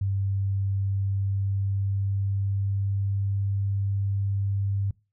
sine tone with pitch glide, 98 to 99.08 Hz, G2 to G2, 0 to +19 cents, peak -23 dBFS, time 0.01-4.91 s, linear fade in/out 5 ms, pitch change +19 cents, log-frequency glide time 0.79-3.39 s, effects noise-tail reverb RT60 0.3 s tail -23 dB re dry

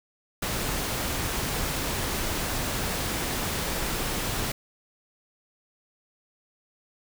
pink noise, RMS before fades -29 dBFS, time 0.42-4.52 s, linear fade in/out 5 ms, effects none

